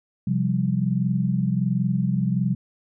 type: chord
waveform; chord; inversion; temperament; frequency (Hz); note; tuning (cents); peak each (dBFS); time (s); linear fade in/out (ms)
sine; C suspended fourth; none; equal; 130.81 / 174.61 / 196; C3 / F3 / G3; 0 / 0 / 0; -24; 0.27-2.55; 5
effects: none